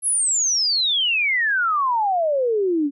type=exponential sweep; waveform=sine; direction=down; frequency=11175 to 273.8 Hz; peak=-17 dBFS; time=0.02-2.91 s; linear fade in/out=50 ms; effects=none